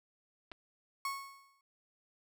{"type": "clicks", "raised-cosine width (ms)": 0.3, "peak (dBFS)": -31, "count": 2, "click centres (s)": [0.516, 0.519]}
{"type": "tone with exponential decay", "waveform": "35% pulse", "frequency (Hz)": 1101, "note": "C#6", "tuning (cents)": -12, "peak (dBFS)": -31, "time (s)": [1.05, 1.61], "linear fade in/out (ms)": 2, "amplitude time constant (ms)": 120}
{"effects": []}